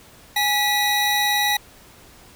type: tone cluster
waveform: square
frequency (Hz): 829 / 1953 / 3850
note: G#5 / B6 / B7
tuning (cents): -3 / -20 / -45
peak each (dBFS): -23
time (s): 0.36-1.57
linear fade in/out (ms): 5
effects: pink hiss -48 dBFS RMS until 2.35 s